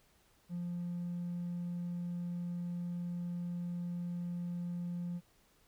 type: tone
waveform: triangle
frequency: 174.61 Hz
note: F3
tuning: in tune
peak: -33 dBFS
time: 0.49-5.21 s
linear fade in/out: 50 ms
effects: tanh soft clip ceiling -32 dBFS + pink hiss -69 dBFS RMS until 5.67 s